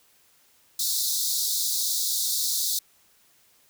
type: high-pass noise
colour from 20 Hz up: pink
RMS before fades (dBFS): -26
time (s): 0.79-2.79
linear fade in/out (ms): 5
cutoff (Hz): 3700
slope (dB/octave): 96
effects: white hiss -61 dBFS RMS until 3.69 s

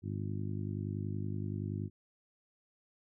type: harmonic tone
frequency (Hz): 50.6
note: G#1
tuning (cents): -44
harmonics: 2 / 3 / 4 / 5 / 6 / 7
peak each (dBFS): -37 / -41 / -43 / -45 / -47 / -48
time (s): 0.02-1.9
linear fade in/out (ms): 50
effects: none

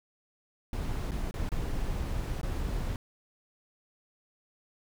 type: noise with dropouts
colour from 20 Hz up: brown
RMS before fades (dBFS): -32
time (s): 0.73-2.96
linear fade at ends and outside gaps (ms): 1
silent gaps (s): 1.11-1.117 / 1.311-1.34 / 1.491-1.518 / 2.414-2.431
effects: none

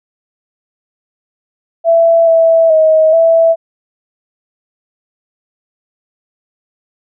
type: tone with pitch steps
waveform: sine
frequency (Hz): 666 / 657 / 632 / 659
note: E5 / E5 / D#5 / E5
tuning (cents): +18 / -6 / +27 / -1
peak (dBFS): -5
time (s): 1.84-3.56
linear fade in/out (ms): 50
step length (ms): 430
effects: none

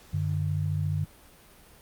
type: tone pair together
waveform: sine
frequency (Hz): 95.6 / 149.91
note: G2 / D3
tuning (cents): -43 / +36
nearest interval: minor sixth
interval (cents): 779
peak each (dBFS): -28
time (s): 0.13-1.05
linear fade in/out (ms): 10
effects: pink hiss -54 dBFS RMS until 1.81 s + Opus 48 kbps

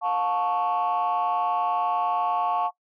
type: chord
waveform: sine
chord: F augmented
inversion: none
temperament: equal with one note detuned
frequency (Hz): 711.5 / 880 / 1108.7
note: F5 / A5 / C#6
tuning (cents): +32 / 0 / 0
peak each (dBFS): -25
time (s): 0.01-2.71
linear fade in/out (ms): 50
effects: noise-tail reverb RT60 0.1 s tail -20 dB re dry + tanh soft clip ceiling -17 dBFS

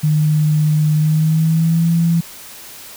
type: tone with pitch glide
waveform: sine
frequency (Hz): 152.7 to 167.49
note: D#3 to E3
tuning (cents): -32 to +28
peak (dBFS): -11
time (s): 0.03-2.21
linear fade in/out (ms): 10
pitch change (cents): +160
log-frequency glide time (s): 0.96-1.9
effects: white hiss -36 dBFS RMS until 2.96 s

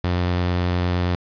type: tone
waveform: sawtooth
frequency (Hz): 89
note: F2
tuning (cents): +33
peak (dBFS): -15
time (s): 0.04-1.15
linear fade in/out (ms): 0
effects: resampled to 11025 Hz + 7-bit

